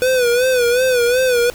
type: tone with vibrato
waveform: square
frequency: 496.2 Hz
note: B4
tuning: 8 cents sharp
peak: -13 dBFS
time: 0.02-1.5 s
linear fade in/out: 0 ms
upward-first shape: sine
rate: 2.7 Hz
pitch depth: 80 cents each way
effects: pink hiss -38 dBFS RMS until 1.54 s